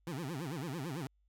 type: tone with vibrato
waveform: 25% pulse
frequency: 151.2 Hz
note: D#3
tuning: 49 cents flat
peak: -34 dBFS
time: 0.07-1.07 s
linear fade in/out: 2 ms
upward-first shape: sine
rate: 9 Hz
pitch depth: 290 cents each way
effects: added 50 Hz sine -69 dBFS peak until 1.28 s